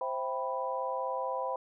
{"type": "chord", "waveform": "sine", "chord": "C major seventh", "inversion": "none", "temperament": "equal", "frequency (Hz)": [523.3, 659.3, 784, 987.8], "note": ["C5", "E5", "G5", "B5"], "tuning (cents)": [0, 0, 0, 0], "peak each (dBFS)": [-35, -40, -38, -35], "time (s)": [0.01, 1.56], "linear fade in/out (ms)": 2, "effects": []}